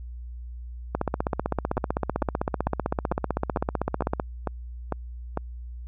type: two click trains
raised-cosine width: 1 ms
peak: -10 / -12 dBFS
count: 52 / 9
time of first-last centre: 0.95-4.198 / 1.77-5.374 s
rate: 15.7 / 2.22 Hz
effects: added 60 Hz sine -35 dBFS peak until 5.87 s